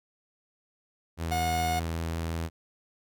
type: tone with vibrato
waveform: sawtooth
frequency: 82.41 Hz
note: E2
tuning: in tune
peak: -26 dBFS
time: 1.17-2.5 s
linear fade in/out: 50 ms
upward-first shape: triangle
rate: 5.2 Hz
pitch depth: 9 cents each way
type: tone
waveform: 45% pulse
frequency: 724 Hz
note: F#5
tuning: 38 cents flat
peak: -27 dBFS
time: 1.31-1.8 s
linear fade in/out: 10 ms
effects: none